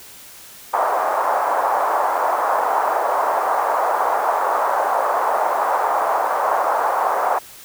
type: band-pass noise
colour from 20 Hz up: pink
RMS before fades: -19 dBFS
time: 0.73-7.39 s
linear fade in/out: 10 ms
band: 670 to 1100 Hz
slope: 24 dB/octave
effects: white hiss -41 dBFS RMS until 7.64 s